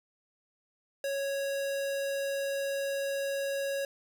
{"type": "tone", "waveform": "square", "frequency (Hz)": 553, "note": "C#5", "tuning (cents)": -4, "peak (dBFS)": -31, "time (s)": [1.04, 3.85], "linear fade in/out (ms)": 2, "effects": []}